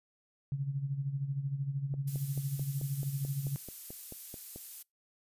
sine tone with tremolo, 138.59 Hz, C#3, in tune, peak -29 dBFS, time 0.52-3.56 s, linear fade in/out 0 ms, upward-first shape sine, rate 13 Hz, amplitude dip 65%
click train, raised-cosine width 2 ms, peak -32 dBFS, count 13, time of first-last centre 1.94-4.56 s, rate 4.58 Hz
violet noise, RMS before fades -43 dBFS, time 2.07-4.83 s, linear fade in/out 10 ms
effects noise-tail reverb RT60 0.2 s tail -26 dB re dry + resampled to 32000 Hz

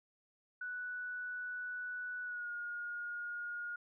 sine tone with pitch glide, 1480 to 1431.2 Hz, F#6 to F6, 0 to +42 cents, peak -39 dBFS, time 0.61-3.76 s, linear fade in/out 5 ms, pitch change -58 cents, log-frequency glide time 2.23-2.51 s, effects none

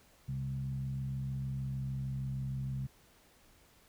sine tone with frequency modulation, 133.1 Hz, C3, 30 cents sharp, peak -34 dBFS, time 0.28-2.87 s, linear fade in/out 10 ms, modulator 66.5 Hz, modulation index 0.58, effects pink hiss -64 dBFS RMS until 3.88 s

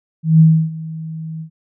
sine tone with ADSR envelope, 160 Hz, D#3, 49 cents sharp, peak -4 dBFS, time 0.23-1.5 s, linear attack 170 ms, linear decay 300 ms, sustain -20 dB, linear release 91 ms, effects none

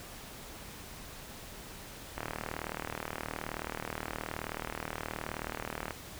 click train, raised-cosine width 0.5 ms, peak -20 dBFS, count 146, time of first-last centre 2.18-5.908 s, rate 38.9 Hz, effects pink hiss -47 dBFS RMS until 6.19 s

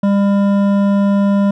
sine tone with hard clipping, 200 Hz, G3, 35 cents sharp, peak -12 dBFS, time 0.03-1.51 s, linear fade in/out 5 ms, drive 11 dB, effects none

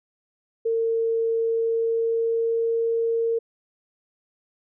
sine tone with pitch glide, 455.1 to 458.8 Hz, A#4 to A#4, -42 to -28 cents, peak -20 dBFS, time 0.65-3.39 s, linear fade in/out 10 ms, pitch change +14 cents, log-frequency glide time 1.35-2.76 s, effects none

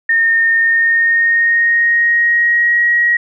sine tone with pitch glide, 1829 to 1899 Hz, A#6 to A#6, -33 to +32 cents, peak -9 dBFS, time 0.09-3.17 s, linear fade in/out 5 ms, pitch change +65 cents, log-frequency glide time 0.58-2.83 s, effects none

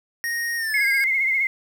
square tone with pitch glide, 1864.7 to 1623.3 Hz, A#6 to G#6, 0 to -40 cents, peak -24 dBFS, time 0.24-1.04 s, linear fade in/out 0 ms, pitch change -240 cents, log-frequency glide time 0.57-0.87 s
sine tone with vibrato, 2126 Hz, C7, 27 cents sharp, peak -18 dBFS, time 0.74-1.47 s, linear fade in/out 2 ms, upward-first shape sine, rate 15 Hz, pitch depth 56 cents each way
effects 8-bit

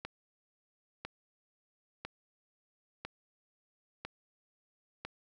click train, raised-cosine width 0.3 ms, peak -23 dBFS, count 6, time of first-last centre 0.05-5.05 s, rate 1 Hz, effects none

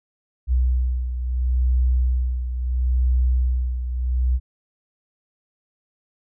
sine beating tone pair, 62.4 / 63.14 Hz, B1 / B1, +19 / +39 cents, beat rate 0.74 Hz, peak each -18 / -25 dBFS, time 0.47-4.4 s, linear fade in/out 50 ms, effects none

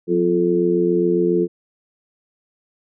harmonic tone with a mistuned harmonic, 87.31 Hz, F2, in tune, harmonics 2 / 3 / 4 / 5, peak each -22 / -27 / -17 / -20 dBFS, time 0.07-1.48 s, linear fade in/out 50 ms, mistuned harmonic 2, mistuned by +48 cents, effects none

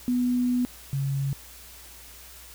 sine tone pair in turn, 247.1 / 137.64 Hz, B3 / C#3, +1 / -12 cents, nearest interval minor seventh, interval 1013 cents, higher first, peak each -21 / -24 dBFS, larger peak first, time 0.08-0.65 / 0.93-1.33 s, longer first, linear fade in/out 0 ms, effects added 60 Hz sine -51 dBFS peak until 2.54 s + white hiss -47 dBFS RMS until 2.54 s

